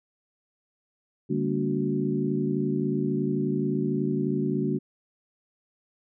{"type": "tone cluster", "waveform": "sine", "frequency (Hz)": [147, 199.4, 230.6, 287, 369.9], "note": ["D3", "G3", "A#3", "D4", "F#4"], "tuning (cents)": [2, 30, -19, -40, 0], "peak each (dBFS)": -30, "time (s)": [1.29, 4.79], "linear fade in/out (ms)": 20, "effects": []}